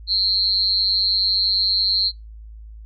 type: tone with amplitude modulation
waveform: sine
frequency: 4203 Hz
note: C8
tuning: 7 cents sharp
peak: -12 dBFS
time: 0.07-2.12 s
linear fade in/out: 50 ms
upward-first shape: sine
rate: 194 Hz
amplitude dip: 95%
effects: noise-tail reverb RT60 0.2 s tail -25 dB re dry + added 54 Hz sine -36 dBFS peak until 2.85 s

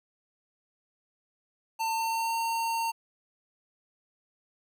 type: tone with pitch glide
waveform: square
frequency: 898 to 913.7 Hz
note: A5 to A#5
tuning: +35 to -35 cents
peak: -28 dBFS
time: 1.79-2.92 s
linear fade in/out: 20 ms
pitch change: +30 cents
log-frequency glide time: 1.89-2.36 s
effects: none

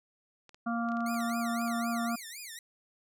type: clicks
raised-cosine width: 0.2 ms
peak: -35 dBFS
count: 11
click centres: 0.493 / 0.545 / 0.888 / 0.919 / 0.97 / 1.006 / 1.144 / 1.206 / 1.297 / 1.616 / 1.679 s
type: harmonic tone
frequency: 233.1 Hz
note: A#3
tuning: in tune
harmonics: 1 / 3 / 5 / 6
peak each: -31 / -36 / -38 / -39 dBFS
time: 0.66-2.16 s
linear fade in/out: 10 ms
type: tone with vibrato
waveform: 10% pulse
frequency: 2091 Hz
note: C7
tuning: 2 cents flat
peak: -33 dBFS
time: 1.06-2.59 s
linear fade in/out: 2 ms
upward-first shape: sine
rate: 3.9 Hz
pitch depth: 290 cents each way
effects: none

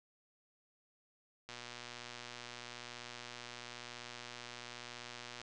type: click train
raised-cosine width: 0.2 ms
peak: -29 dBFS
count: 476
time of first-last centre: 1.49-5.416 s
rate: 121 Hz
effects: resampled to 24000 Hz

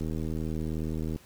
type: click train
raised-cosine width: 3 ms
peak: -21 dBFS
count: 92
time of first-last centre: 0.01-1.16 s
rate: 79.1 Hz
effects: pink hiss -56 dBFS RMS until 1.25 s

